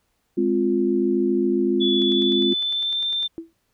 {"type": "chord", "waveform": "sine", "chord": "F minor", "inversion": "first", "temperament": "equal", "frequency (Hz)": [207.7, 261.6, 349.2], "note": ["Ab3", "C4", "F4"], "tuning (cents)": [0, 0, 0], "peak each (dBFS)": [-24, -23, -20], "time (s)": [0.37, 2.54], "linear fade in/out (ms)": 10}
{"type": "tone with pitch glide", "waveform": "sine", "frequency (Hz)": [3433, 3575], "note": ["A7", "A7"], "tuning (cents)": [-43, 27], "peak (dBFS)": -21, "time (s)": [1.8, 3.28], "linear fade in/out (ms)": 20, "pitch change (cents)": 70, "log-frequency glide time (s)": [2.04, 3.02]}
{"type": "click train", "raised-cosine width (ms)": 0.2, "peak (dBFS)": -25, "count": 13, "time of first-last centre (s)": [2.02, 3.23], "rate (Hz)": 9.92}
{"type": "tone with exponential decay", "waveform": "sine", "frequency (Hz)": 329.6, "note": "E4", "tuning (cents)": 0, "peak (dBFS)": -25, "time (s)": [3.38, 3.53], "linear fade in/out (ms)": 0, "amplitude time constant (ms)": 31}
{"effects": ["pink hiss -70 dBFS RMS until 3.73 s"]}